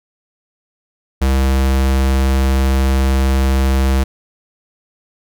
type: tone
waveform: square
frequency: 66.5 Hz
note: C2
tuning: 29 cents sharp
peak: -12 dBFS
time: 1.21-4.04 s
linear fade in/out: 10 ms
effects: none